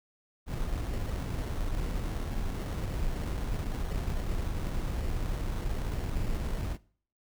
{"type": "noise with sample-and-hold", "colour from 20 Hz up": "brown", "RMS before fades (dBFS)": -32, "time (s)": [0.46, 6.78], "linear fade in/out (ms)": 50, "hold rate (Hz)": 2450, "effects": ["noise-tail reverb RT60 0.5 s tail -22 dB re dry"]}